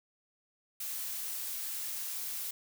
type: noise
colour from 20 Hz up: blue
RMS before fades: -38 dBFS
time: 0.8-2.51 s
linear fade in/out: 5 ms
effects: none